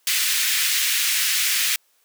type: high-pass noise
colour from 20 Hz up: pink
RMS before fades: -21 dBFS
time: 0.07-1.76 s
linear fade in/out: 2 ms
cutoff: 1900 Hz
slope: 24 dB/octave
effects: white hiss -63 dBFS RMS until 2.04 s + high-pass 400 Hz 12 dB/octave